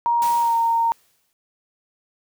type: tone with pitch glide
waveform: sine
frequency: 942 to 921.5 Hz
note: A#5 to A#5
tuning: +18 to -20 cents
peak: -16 dBFS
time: 0.06-0.92 s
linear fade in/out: 0 ms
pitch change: -38 cents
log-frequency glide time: 0.39-0.55 s
type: noise with exponential decay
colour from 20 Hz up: white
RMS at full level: -31 dBFS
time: 0.22-1.33 s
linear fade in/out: 0 ms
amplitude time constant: 240 ms
effects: none